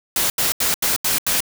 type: noise bursts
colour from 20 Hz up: white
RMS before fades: -19 dBFS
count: 6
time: 0.16-1.405 s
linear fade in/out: 2 ms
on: 140 ms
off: 81 ms
effects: none